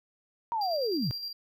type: linear sweep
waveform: sine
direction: down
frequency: 956 to 104.1 Hz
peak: -27 dBFS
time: 0.52-1.11 s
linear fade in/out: 0 ms
type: tone with tremolo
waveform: triangle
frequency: 4743 Hz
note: D8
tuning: 16 cents sharp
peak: -32 dBFS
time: 0.61-1.33 s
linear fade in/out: 5 ms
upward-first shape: square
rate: 9.7 Hz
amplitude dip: 40%
effects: none